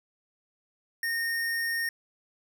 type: tone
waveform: square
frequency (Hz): 1842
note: A#6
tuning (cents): -21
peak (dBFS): -28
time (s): 1.03-1.89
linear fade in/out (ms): 2
effects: none